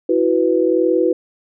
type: chord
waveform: sine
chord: E suspended second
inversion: none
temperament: just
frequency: 329.6 / 370.8 / 494.4 Hz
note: E4 / F#4 / B4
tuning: 0 / +4 / +2 cents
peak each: -17 dBFS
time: 0.09-1.13 s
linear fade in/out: 5 ms
effects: none